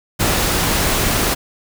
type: noise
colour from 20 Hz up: pink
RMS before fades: -17 dBFS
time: 0.19-1.35 s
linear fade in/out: 20 ms
effects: none